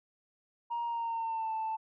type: tone with pitch glide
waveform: sine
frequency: 941 to 883.1 Hz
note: A#5 to A5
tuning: +16 to +6 cents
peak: -30 dBFS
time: 0.7-1.77 s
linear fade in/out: 20 ms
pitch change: -110 cents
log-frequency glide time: 0.85-1.53 s
effects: tanh soft clip ceiling -29 dBFS